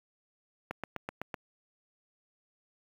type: click train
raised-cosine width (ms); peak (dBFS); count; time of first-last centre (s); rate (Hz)
0.5; -20; 6; 0.71-1.342; 7.91
effects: high-pass 80 Hz 12 dB/octave + 8-bit